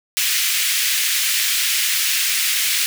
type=high-pass noise; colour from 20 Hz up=pink; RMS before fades=-19 dBFS; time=0.17-2.86 s; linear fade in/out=0 ms; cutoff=2000 Hz; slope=24 dB/octave; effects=none